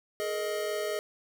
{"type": "chord", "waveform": "square", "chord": "Ab suspended second", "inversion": "none", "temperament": "equal with one note detuned", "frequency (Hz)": [421.8, 466.2, 622.3], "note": ["Ab4", "Bb4", "Eb5"], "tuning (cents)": [27, 0, 0], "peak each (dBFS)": [-34, -40, -34], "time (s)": [0.2, 0.99], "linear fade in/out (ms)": 0, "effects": ["10-bit"]}